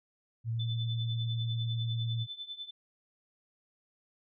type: tone with vibrato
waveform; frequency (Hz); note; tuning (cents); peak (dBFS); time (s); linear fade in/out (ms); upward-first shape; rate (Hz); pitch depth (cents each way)
sine; 114.7; A#2; -28; -30; 0.44-2.27; 50; sine; 10; 15
type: tone with tremolo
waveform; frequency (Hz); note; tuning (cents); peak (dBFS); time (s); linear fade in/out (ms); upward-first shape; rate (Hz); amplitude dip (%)
sine; 3520; A7; 0; -36; 0.59-2.71; 10; triangle; 10; 90
effects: none